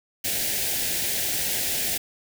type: band-stop noise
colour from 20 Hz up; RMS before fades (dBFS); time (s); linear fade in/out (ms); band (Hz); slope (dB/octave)
white; -26; 0.24-1.98; 10; 810 to 1600; 48
effects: none

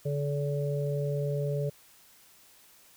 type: harmonic tone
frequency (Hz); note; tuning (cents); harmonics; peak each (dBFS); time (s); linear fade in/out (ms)
143.5; D3; -40; 1 / 3 / 4; -29 / -34 / -35; 0.05-1.7; 10
effects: white hiss -58 dBFS RMS until 2.96 s

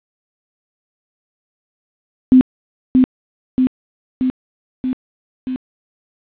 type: tone with echo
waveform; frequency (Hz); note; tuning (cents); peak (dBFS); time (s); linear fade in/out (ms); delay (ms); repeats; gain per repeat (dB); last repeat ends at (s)
sine; 256.8; C4; -32; -4; 2.32-2.41; 0; 630; 5; -3; 5.56
effects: resampled to 8000 Hz + 7-bit

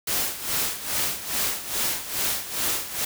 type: noise with tremolo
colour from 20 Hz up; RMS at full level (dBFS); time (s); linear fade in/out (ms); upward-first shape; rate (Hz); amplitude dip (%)
white; -24; 0.07-3.05; 5; sine; 2.4; 75
effects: none

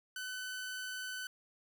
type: tone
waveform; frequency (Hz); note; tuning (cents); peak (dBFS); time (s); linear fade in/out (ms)
sawtooth; 1508; F#6; +32; -36; 0.16-1.27; 2
effects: none

